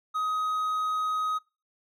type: tone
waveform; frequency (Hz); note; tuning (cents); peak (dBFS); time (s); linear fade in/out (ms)
triangle; 1259; D#6; +20; -24; 0.14-1.39; 20
effects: noise-tail reverb RT60 0.3 s tail -23 dB re dry